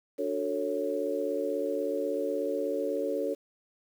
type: chord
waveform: sine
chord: D major seventh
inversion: none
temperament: equal with one note detuned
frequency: 293.7 / 370 / 446.4 / 554.4 Hz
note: D4 / F#4 / A4 / C#5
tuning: 0 / 0 / +25 / 0 cents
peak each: -35 / -36 / -32 / -32 dBFS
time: 0.18-3.35 s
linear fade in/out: 20 ms
effects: 9-bit